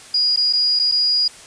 sine tone with dropouts, 4884 Hz, D#8, 33 cents flat, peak -14 dBFS, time 0.14-1.28 s, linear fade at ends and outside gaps 5 ms, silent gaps 0.362-0.372 / 0.528-0.533 / 0.792-0.796 / 0.915-0.92 s, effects white hiss -41 dBFS RMS until 1.46 s + resampled to 22050 Hz

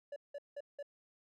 triangle tone bursts, 573 Hz, D5, 43 cents flat, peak -39 dBFS, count 4, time 0.12-0.828 s, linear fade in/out 5 ms, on 42 ms, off 180 ms, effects none

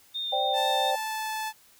sine tone with vibrato, 3636 Hz, A#7, 44 cents flat, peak -29 dBFS, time 0.14-0.92 s, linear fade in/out 20 ms, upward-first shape sine, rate 4.2 Hz, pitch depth 13 cents each way
sine chord, C suspended second, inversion none, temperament equal, 523.3 / 587.3 / 784 Hz, C5 / D5 / G5, 0 / 0 / 0 cents, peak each -32 / -31 / -26 dBFS, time 0.32-0.96 s, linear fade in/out 10 ms
sawtooth tone with pitch glide, 880 to 871.4 Hz, A5 to A5, 0 to -17 cents, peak -26 dBFS, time 0.53-1.53 s, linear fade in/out 50 ms, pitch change -17 cents, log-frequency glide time 0.8-1.29 s
effects white hiss -58 dBFS RMS until 1.79 s

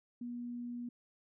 sine tone, 241.2 Hz, B3, 41 cents flat, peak -39 dBFS, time 0.21-0.89 s, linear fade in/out 5 ms, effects none

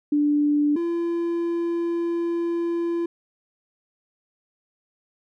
sine / triangle tone pair in turn, 293.7 / 340 Hz, D4 / F4, 0 / -46 cents, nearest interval minor third, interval 254 cents, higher second, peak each -17 / -20 dBFS, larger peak first, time 0.12-0.76 / 0.76-3.06 s, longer second, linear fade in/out 5 ms, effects none

